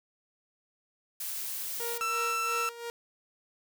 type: noise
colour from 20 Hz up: blue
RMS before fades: -36 dBFS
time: 1.2-1.98 s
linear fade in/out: 5 ms
type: tone with tremolo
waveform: sawtooth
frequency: 470 Hz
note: A#4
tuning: 14 cents sharp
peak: -30 dBFS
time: 1.8-2.9 s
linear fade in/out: 0 ms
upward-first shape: sine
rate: 2.9 Hz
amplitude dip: 70%
type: tone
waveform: 30% pulse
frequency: 1334 Hz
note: E6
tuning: 20 cents sharp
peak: -26 dBFS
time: 2.01-2.69 s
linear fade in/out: 0 ms
effects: none